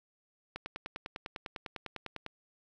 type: click train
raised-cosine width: 0.3 ms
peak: -23 dBFS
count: 18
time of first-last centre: 0.56-2.263 s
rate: 9.98 Hz
effects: none